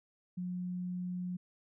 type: tone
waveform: sine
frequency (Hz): 180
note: F#3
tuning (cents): -47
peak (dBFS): -35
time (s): 0.37-1.37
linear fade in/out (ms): 10
effects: none